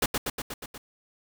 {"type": "noise with echo", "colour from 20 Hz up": "pink", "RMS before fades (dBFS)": -24, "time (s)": [0.02, 0.06], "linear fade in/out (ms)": 5, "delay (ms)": 120, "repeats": 6, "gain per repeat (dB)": -3, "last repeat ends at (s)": 0.78, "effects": []}